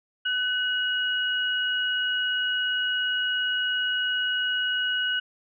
sine tone pair together, 1502.9 / 2900 Hz, F#6 / F#7, +27 / -35 cents, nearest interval major seventh, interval 1138 cents, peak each -26 dBFS, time 0.25-5.2 s, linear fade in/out 10 ms, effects none

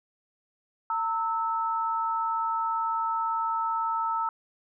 sine tone pair together, 909 / 1307.2 Hz, A#5 / E6, -44 / -15 cents, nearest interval tritone, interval 629 cents, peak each -28 dBFS, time 0.9-4.29 s, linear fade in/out 2 ms, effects none

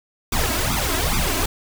pink noise with flanger, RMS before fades -21 dBFS, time 0.32-1.46 s, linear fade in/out 5 ms, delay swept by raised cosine 0.82 to 3.12 ms, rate 2.4 Hz, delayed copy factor +0.95, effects none

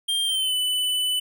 square tone with pitch glide, 3190 to 2994 Hz, G7 to F#7, +30 to +20 cents, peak -22 dBFS, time 0.08-1.2 s, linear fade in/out 10 ms, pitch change -110 cents, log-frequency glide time 0.24-0.55 s, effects none

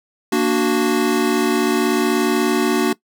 square chord, Bb augmented, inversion none, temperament equal, 233.1 / 293.7 / 370 Hz, Bb3 / D4 / F#4, 0 / 0 / 0 cents, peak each -21 / -20 / -19 dBFS, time 0.32-2.93 s, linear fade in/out 5 ms, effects noise-tail reverb RT60 0.1 s tail -20 dB re dry

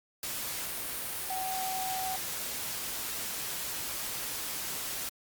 sine tone in noise, 757 Hz, F#5, 39 cents sharp, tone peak -33 dBFS, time 1.3-2.16 s, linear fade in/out 2 ms, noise white, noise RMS -36 dBFS, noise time 0.23-5.09 s, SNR 0 dB, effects Opus 48 kbps

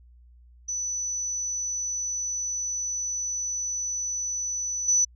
sine tone with level steps, 5970 Hz, F#8, 15 cents sharp, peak -27 / -18 dBFS, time 0.68-5.05 s, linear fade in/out 10 ms, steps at 4.88 s, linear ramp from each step 5 ms, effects added 60 Hz sine -50 dBFS peak until 5.15 s

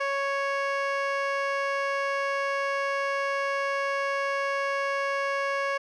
15% pulse tone with low-pass filter, 554.4 Hz, C#5, in tune, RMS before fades -28 dBFS, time 0-5.78 s, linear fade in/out 10 ms, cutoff 3500 Hz, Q 0.69, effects none

